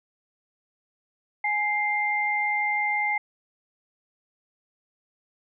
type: tone pair together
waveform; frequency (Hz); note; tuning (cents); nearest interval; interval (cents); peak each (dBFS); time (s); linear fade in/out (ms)
sine; 835 / 2098; G#5 / C7; +9 / +4; octave + major third; 1595; -27 / -24; 1.44-3.18; 5
effects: none